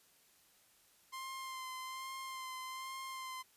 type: tone with vibrato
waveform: sawtooth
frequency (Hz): 1046.5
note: C6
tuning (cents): 0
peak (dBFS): -39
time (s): 1.12-3.43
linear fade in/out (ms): 20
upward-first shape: sine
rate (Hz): 1.2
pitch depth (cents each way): 22
effects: white hiss -68 dBFS RMS until 3.56 s + resampled to 32000 Hz